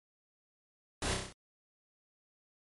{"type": "noise with echo", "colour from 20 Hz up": "pink", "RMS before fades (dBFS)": -35, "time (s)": [1.02, 1.14], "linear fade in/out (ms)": 2, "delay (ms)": 31, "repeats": 6, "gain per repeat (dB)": -3, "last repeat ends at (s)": 1.326, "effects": ["MP3 48 kbps"]}